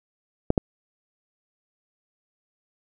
clicks, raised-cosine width 2 ms, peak -5 dBFS, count 2, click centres 0.504 / 0.578 s, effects none

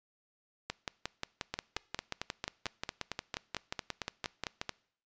two click trains, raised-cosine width 0.2 ms, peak -17 / -17 dBFS, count 15 / 23, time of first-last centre 1.54-4.693 / 0.7-4.615 s, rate 4.44 / 5.62 Hz, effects noise-tail reverb RT60 0.6 s tail -23 dB re dry + resampled to 16000 Hz

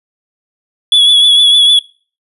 triangle tone with vibrato, 3400 Hz, G#7, 40 cents sharp, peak -3 dBFS, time 0.92-1.79 s, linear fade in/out 2 ms, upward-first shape triangle, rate 6.6 Hz, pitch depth 42 cents each way, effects noise-tail reverb RT60 0.4 s tail -23 dB re dry + resampled to 32000 Hz

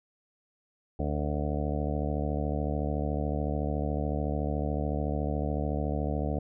harmonic tone, 73.8 Hz, D2, 9 cents sharp, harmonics 1 / 2 / 3 / 4 / 6 / 7 / 8 / 9 / 10, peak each -31 / -34 / -36 / -37 / -39 / -39 / -40 / -41 / -41 dBFS, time 0.99-6.39 s, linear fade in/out 5 ms, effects none

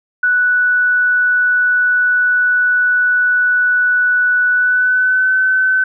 sine tone with pitch glide, 1480 to 1520.7 Hz, F#6 to F#6, 0 to +47 cents, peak -10 dBFS, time 0.23-5.84 s, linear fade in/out 5 ms, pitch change +47 cents, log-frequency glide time 4.51-5.34 s, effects none

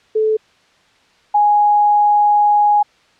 sine tone pair in turn, 435 / 830 Hz, A4 / G#5, -20 / -1 cents, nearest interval major seventh, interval 1119 cents, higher second, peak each -12 / -9 dBFS, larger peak second, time 0.15-0.37 / 1.34-2.83 s, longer second, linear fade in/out 10 ms, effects white hiss -53 dBFS RMS until 3.19 s + low-pass 4000 Hz 12 dB/octave

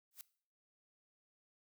blue noise with exponential growth, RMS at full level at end -45 dBFS, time 0.11-0.21 s, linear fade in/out 1 ms, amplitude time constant 20 ms, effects noise-tail reverb RT60 0.5 s tail -19 dB re dry

